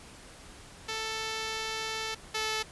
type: tone pair in turn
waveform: 5% pulse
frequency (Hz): 441.6 / 436.8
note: A4 / A4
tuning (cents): +6 / -13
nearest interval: unison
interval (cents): 19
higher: first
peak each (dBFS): -21 / -18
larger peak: second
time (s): 0.88-2.15 / 2.34-2.63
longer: first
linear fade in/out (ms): 10
effects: pink hiss -50 dBFS RMS until 2.71 s + resampled to 24000 Hz